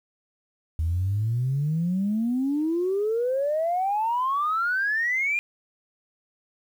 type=exponential sweep; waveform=sine; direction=up; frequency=78 to 2442 Hz; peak=-21 dBFS; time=0.79-5.39 s; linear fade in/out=0 ms; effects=tanh soft clip ceiling -17 dBFS + 9-bit

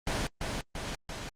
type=noise with echo; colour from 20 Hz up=pink; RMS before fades=-30 dBFS; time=0.07-0.27 s; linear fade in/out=2 ms; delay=340 ms; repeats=3; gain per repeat=-3 dB; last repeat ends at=1.29 s; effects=low-pass 7000 Hz 12 dB/octave + Opus 24 kbps

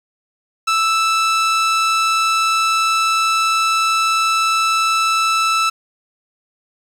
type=tone; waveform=sawtooth; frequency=1318.5 Hz; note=E6; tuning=in tune; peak=-10 dBFS; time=0.67-5.7 s; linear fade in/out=10 ms; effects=low-pass 8000 Hz 12 dB/octave + 7-bit

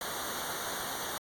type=noise with comb filter; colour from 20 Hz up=pink; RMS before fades=-37 dBFS; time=0.01-1.18 s; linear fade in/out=2 ms; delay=0.39 ms; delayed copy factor=-0.95; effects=AAC 64 kbps

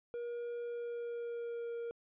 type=tone with pitch glide; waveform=triangle; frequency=476 to 468.4 Hz; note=A#4 to A#4; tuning=+36 to +8 cents; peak=-36 dBFS; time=0.14-1.91 s; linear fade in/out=0 ms; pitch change=-28 cents; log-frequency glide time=0.61-1.75 s; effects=resampled to 8000 Hz

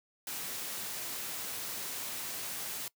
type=noise; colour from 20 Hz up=white; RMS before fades=-39 dBFS; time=0.27-2.88 s; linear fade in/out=2 ms; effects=noise-tail reverb RT60 0.1 s tail -22 dB re dry + high-pass 100 Hz 12 dB/octave

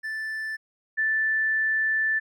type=tone pair in turn; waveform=triangle / sine; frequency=1760 / 1760 Hz; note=A6 / A6; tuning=0 / 0 cents; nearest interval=unison; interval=0 cents; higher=neither; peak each=-27 / -21 dBFS; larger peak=second; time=0.03-0.57 / 0.97-2.2 s; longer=second; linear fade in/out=20 ms; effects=none

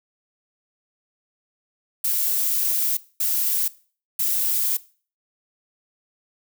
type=noise bursts at uneven times; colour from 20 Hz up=violet; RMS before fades=-22 dBFS; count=3; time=2.04-2.97 / 3.2-3.68 / 4.19-4.77 s; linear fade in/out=5 ms; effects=noise-tail reverb RT60 0.4 s tail -19 dB re dry

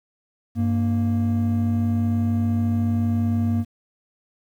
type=tone pair together; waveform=triangle; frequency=97.92 / 232.9 Hz; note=G2 / A#3; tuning=-1 / -1 cents; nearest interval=octave + minor third; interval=1500 cents; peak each=-19 dBFS; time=0.55-3.65 s; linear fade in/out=50 ms; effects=tanh soft clip ceiling -9 dBFS + 9-bit

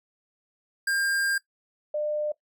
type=tone pair in turn; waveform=square / sine; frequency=1603 / 600.4 Hz; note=G6 / D5; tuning=+38 / +38 cents; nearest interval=octave + perfect fourth; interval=1700 cents; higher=first; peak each=-24 / -25 dBFS; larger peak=first; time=0.87-1.38 / 1.94-2.32 s; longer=first; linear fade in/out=5 ms; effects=noise-tail reverb RT60 0.1 s tail -19 dB re dry

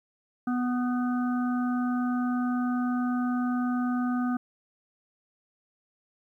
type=harmonic tone with a mistuned harmonic; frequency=247.3 Hz; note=B3; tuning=3 cents sharp; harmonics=1 / 3 / 5 / 6; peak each=-25 / -37 / -37 / -41 dBFS; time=0.47-4.37 s; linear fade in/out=5 ms; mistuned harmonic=6; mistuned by=+23 cents; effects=11-bit

